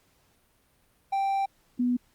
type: tone pair in turn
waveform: triangle / sine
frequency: 784 / 246 Hz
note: G5 / B3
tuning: 0 / -7 cents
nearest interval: octave + minor sixth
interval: 2007 cents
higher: first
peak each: -22 dBFS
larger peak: neither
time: 1.12-1.46 / 1.79-1.97 s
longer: first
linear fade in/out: 10 ms
effects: pink hiss -66 dBFS RMS until 2.14 s + Opus 48 kbps

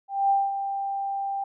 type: tone with ADSR envelope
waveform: sine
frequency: 790 Hz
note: G5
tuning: 13 cents sharp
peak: -17 dBFS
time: 0.08-1.44 s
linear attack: 220 ms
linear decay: 210 ms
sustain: -9 dB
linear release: 5 ms
effects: none

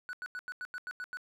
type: tone bursts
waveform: triangle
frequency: 1480 Hz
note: F#6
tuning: in tune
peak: -35 dBFS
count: 9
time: 0.09-1.171 s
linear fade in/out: 0 ms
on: 41 ms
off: 89 ms
effects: none

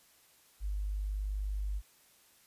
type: tone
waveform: sine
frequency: 50.4 Hz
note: G1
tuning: 49 cents sharp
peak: -32 dBFS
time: 0.6-1.82 s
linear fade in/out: 50 ms
effects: white hiss -64 dBFS RMS until 2.46 s + resampled to 32000 Hz

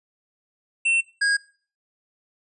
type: tone pair in turn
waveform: square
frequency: 2700 / 1635.2 Hz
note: E7 / G#6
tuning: +41 / -27 cents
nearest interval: major sixth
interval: 868 cents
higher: first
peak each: -19 dBFS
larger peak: neither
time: 0.85-1.01 / 1.21-1.37 s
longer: neither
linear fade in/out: 10 ms
effects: noise-tail reverb RT60 0.4 s tail -19 dB re dry + resampled to 22050 Hz

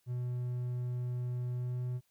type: tone with pitch glide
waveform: triangle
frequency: 123.47 to 124.54 Hz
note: B2 to B2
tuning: 0 to +15 cents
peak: -31 dBFS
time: 0.06-2.01 s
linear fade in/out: 50 ms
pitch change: +15 cents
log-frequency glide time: 1.52-1.83 s
effects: white hiss -75 dBFS RMS until 2.1 s

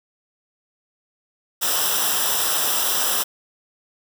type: noise with comb filter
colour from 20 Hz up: white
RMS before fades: -21 dBFS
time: 1.61-3.24 s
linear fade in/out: 20 ms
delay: 0.45 ms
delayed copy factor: -0.75
effects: none

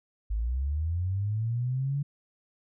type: linear sweep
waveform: sine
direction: up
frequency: 50.3 to 144.5 Hz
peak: -26 dBFS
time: 0.3-2.03 s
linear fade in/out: 10 ms
effects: none

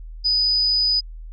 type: tone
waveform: sine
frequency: 4978 Hz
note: D#8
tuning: in tune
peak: -16 dBFS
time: 0.24-1.01 s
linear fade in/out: 20 ms
effects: added 40 Hz sine -33 dBFS peak until 1.32 s

